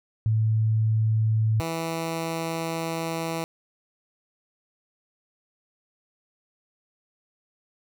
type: tone pair in turn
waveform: sine / 10% pulse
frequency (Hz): 110 / 164.24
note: A2 / E3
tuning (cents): 0 / -6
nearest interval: perfect fifth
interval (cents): 694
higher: second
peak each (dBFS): -19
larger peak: neither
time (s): 0.26-1.6 / 1.6-3.44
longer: second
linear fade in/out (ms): 0
effects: none